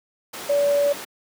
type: tone in noise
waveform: sine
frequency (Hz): 573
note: D5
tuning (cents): -43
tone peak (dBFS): -16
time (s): 0.49-0.93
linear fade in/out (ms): 10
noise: pink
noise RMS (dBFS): -33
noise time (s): 0.33-1.05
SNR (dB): +14
effects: high-pass 300 Hz 12 dB/octave